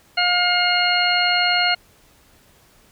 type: harmonic tone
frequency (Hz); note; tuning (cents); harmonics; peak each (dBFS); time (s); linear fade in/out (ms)
712; F5; +33; 1 / 2 / 3 / 4 / 6; -22 / -22 / -22 / -22 / -22; 0.17-1.75; 10
effects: pink hiss -54 dBFS RMS until 2.91 s